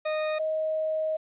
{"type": "tone pair in turn", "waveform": ["40% pulse", "sine"], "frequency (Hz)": [618, 628.4], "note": ["D#5", "D#5"], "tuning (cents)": [-12, 17], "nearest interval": "unison", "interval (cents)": 29, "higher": "second", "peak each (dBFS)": -25, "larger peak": "neither", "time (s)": [[0.05, 0.39], [0.39, 1.17]], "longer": "second", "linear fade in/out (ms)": 10, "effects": ["resampled to 8000 Hz", "10-bit"]}